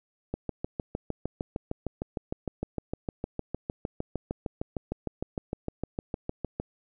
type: click train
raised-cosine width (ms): 2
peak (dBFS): -17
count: 42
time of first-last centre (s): 0.34-6.6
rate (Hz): 6.55
effects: none